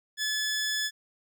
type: tone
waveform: 15% pulse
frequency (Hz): 1720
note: A6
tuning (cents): -40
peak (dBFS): -21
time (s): 0.17-0.91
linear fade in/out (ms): 50
effects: none